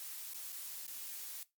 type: noise with dropouts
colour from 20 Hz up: blue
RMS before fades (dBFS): -45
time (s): 0-1.43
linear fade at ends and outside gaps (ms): 0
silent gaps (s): 0.335-0.345 / 0.522-0.527 / 0.865-0.879
effects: noise-tail reverb RT60 0.2 s tail -19 dB re dry + MP3 96 kbps